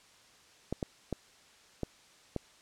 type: clicks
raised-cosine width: 2 ms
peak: -19 dBFS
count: 5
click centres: 0.726 / 0.828 / 1.127 / 1.833 / 2.363 s
effects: white hiss -60 dBFS RMS until 2.61 s + low-pass 7000 Hz 12 dB/octave